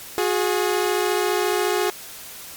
sawtooth tone pair together, 362.1 / 416.5 Hz, F#4 / G#4, -37 / +5 cents, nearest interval major second, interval 242 cents, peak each -18 dBFS, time 0.18-1.9 s, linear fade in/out 0 ms, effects white hiss -38 dBFS RMS until 2.56 s + MP3 96 kbps

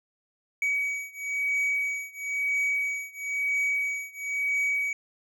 triangle beating tone pair, 2266 / 2267 Hz, C#7 / C#7, +37 / +38 cents, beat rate 1 Hz, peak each -27 / -28 dBFS, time 0.62-4.93 s, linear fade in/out 2 ms, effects none

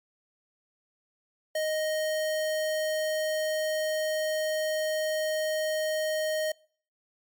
square tone, 622.3 Hz, D#5, in tune, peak -27 dBFS, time 1.55-6.52 s, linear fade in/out 5 ms, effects noise-tail reverb RT60 0.5 s tail -25 dB re dry + MP3 96 kbps

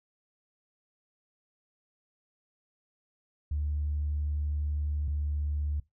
sine tone pair in turn, 74 / 73.68 Hz, D2 / D2, +14 / +6 cents, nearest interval unison, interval 8 cents, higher first, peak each -27 dBFS, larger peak neither, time 3.51-5.08 / 5.08-5.8 s, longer first, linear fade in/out 5 ms, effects noise-tail reverb RT60 0.2 s tail -22 dB re dry + tanh soft clip ceiling -23 dBFS

